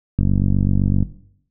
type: click train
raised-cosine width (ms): 5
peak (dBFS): -5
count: 41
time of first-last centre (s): 0.19-1.027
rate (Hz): 47.8
effects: noise-tail reverb RT60 0.7 s tail -17 dB re dry